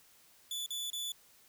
sawtooth tone with dropouts, 3468 Hz, A7, 26 cents flat, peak -33 dBFS, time 0.51-1.12 s, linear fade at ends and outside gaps 2 ms, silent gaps 0.662-0.705 / 0.902-0.931 s, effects white hiss -63 dBFS RMS until 1.48 s

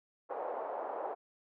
white band-pass noise, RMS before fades -39 dBFS, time 0.29-1.15 s, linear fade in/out 20 ms, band 470 to 840 Hz, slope 24 dB/octave, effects none

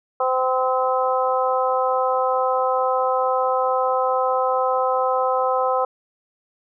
harmonic tone, 257.8 Hz, C4, 26 cents flat, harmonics 2 / 3 / 4 / 5, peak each -21 / -23 / -24 / -25 dBFS, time 0.2-5.85 s, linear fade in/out 5 ms, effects none

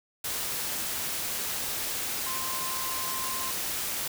sine tone in noise, 1046.5 Hz, C6, in tune, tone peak -36 dBFS, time 2.26-3.51 s, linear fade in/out 5 ms, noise white, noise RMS -32 dBFS, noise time 0.24-4.08 s, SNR -7 dB, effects none

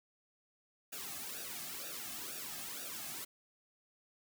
white noise with flanger, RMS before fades -44 dBFS, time 0.92-3.25 s, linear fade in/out 10 ms, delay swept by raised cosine 0.94 to 2.14 ms, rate 2.1 Hz, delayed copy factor -0.9, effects none

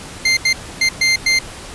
25% pulse tone bursts at uneven times, 2100 Hz, C7, 6 cents sharp, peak -8 dBFS, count 5, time 0.25-0.37 / 0.45-0.53 / 0.81-0.89 / 1.01-1.16 / 1.26-1.39 s, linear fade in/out 5 ms, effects pink hiss -33 dBFS RMS until 1.74 s + resampled to 24000 Hz

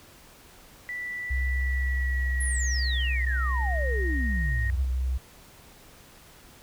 sine tone with pitch glide, 1969 to 1864.9 Hz, B6 to A#6, -6 to 0 cents, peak -31 dBFS, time 0.89-4.7 s, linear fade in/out 0 ms, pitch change -94 cents, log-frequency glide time 1.46-3.24 s
sine tone, 64.2 Hz, C2, 32 cents flat, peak -24 dBFS, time 1.3-5.18 s, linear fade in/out 10 ms
sine exponential sweep, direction down, 11175 to 58.27 Hz, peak -31 dBFS, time 2.4-4.92 s, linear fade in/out 10 ms
effects pink hiss -52 dBFS RMS until 6.62 s

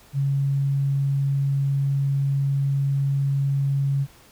sine tone, 138.59 Hz, C#3, in tune, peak -19 dBFS, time 0.13-4.07 s, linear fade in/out 50 ms, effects pink hiss -52 dBFS RMS until 4.31 s

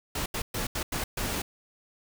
pink noise bursts at uneven times, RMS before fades -31 dBFS, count 6, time 0.15-0.26 / 0.34-0.42 / 0.54-0.67 / 0.75-0.83 / 0.92-1.04 / 1.17-1.42 s, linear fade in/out 5 ms, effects none

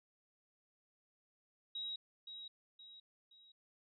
sine tone with echo, 3827 Hz, A#7, 45 cents sharp, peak -40 dBFS, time 1.75-1.96 s, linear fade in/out 5 ms, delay 520 ms, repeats 3, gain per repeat -7 dB, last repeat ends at 3.52 s, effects none

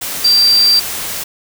sine tone in noise, 4700 Hz, D8, 1 cent sharp, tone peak -7 dBFS, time 0.24-0.8 s, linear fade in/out 10 ms, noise white, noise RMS -22 dBFS, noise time 0.01-1.24 s, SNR +12 dB, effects none

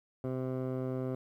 15% pulse tone with low-pass filter, 129.4 Hz, C3, 19 cents flat, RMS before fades -35 dBFS, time 0.24-1.15 s, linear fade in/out 2 ms, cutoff 760 Hz, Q 0.97, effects 11-bit

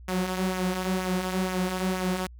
sawtooth tone with flanger, 185 Hz, F#3, in tune, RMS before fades -28 dBFS, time 0.08-2.27 s, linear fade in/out 5 ms, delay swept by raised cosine 0.22 to 5.92 ms, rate 2.1 Hz, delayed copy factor -0.5, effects added 60 Hz sine -43 dBFS peak until 2.39 s

